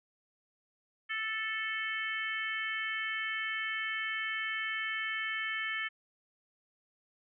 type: harmonic tone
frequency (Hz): 440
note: A4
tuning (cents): 0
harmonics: 3 / 4 / 5 / 6 / 7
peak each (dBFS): -42 / -36 / -37 / -47 / -42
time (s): 1.09-5.89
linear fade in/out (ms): 20
effects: none